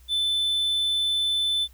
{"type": "tone", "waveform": "triangle", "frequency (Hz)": 3520, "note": "A7", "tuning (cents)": 0, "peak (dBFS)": -20, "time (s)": [0.08, 1.68], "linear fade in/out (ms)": 50, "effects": ["added 62 Hz sine -49 dBFS peak until 1.73 s", "white hiss -60 dBFS RMS until 1.73 s"]}